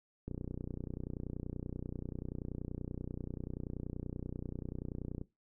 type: click train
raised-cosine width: 3 ms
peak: -27 dBFS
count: 151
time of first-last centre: 0.28-5.214 s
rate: 30.4 Hz
effects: noise-tail reverb RT60 0.2 s tail -18 dB re dry